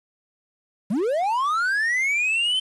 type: linear sweep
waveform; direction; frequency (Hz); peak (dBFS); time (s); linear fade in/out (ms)
triangle; up; 174.61 to 3106; -18; 0.9-2.6; 10
effects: resampled to 24000 Hz + 8-bit